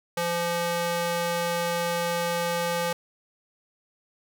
square tone with high-pass filter, 171.6 Hz, F3, 30 cents flat, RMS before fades -27 dBFS, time 0.17-2.93 s, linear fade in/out 5 ms, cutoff 440 Hz, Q 0.94, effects none

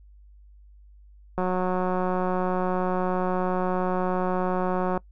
click train, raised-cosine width 1 ms, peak -13 dBFS, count 659, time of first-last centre 1.38-4.976 s, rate 183 Hz, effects noise-tail reverb RT60 0.1 s tail -23 dB re dry + added 50 Hz sine -48 dBFS peak until 5.11 s

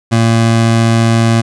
25% pulse tone, 114.4 Hz, A#2, 32 cents flat, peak -4 dBFS, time 0.11-1.42 s, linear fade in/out 20 ms, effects resampled to 22050 Hz

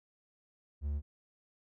triangle tone, 72.7 Hz, D2, 17 cents flat, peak -30 dBFS, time 0.81-1.02 s, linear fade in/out 50 ms, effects none

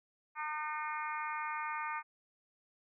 harmonic tone with a mistuned harmonic, 303.7 Hz, D#4, 42 cents flat, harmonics 3 / 4 / 5 / 6 / 7 / 8, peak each -40 / -40 / -45 / -47 / -45 / -49 dBFS, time 0.35-2.03 s, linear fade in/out 50 ms, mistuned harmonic 7, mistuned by +23 cents, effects none

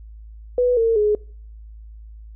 sine tone with pitch steps, 493.9 / 455.5 / 420.1 Hz, B4 / A#4 / G#4, 0 / -40 / +20 cents, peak -14 dBFS, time 0.58-1.15 s, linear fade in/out 2 ms, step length 190 ms, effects noise-tail reverb RT60 0.5 s tail -25 dB re dry + added 54 Hz sine -37 dBFS peak until 2.35 s

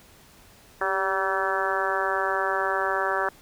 harmonic tone with a mistuned harmonic, 191.5 Hz, G3, 40 cents flat, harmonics 2 / 3 / 4 / 5 / 6 / 7 / 8 / 9, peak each -31 / -31 / -31 / -31 / -31 / -31 / -31 / -31 dBFS, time 0.81-3.29 s, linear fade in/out 2 ms, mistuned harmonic 2, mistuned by +34 cents, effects pink hiss -53 dBFS RMS until 3.41 s

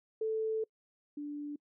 sine tone pair in turn, 440 / 292.5 Hz, A4 / D4, 0 / -7 cents, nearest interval perfect fifth, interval 707 cents, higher first, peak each -30 / -37 dBFS, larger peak first, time 0.21-0.64 / 1.17-1.56 s, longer first, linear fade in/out 5 ms, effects noise-tail reverb RT60 0.1 s tail -26 dB re dry

